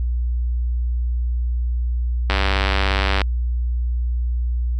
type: click train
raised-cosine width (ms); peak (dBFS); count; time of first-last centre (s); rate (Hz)
0.3; -3; 90; 2.3-3.217; 97.1
effects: added 60 Hz sine -18 dBFS peak until 4.79 s